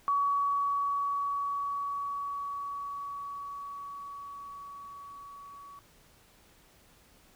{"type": "tone with level ramp", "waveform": "sine", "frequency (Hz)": 1130, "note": "C#6", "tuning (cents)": 33, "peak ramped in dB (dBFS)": [-24, -46], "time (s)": [0.08, 5.79], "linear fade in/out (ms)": 0, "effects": ["pink hiss -61 dBFS RMS until 7.35 s"]}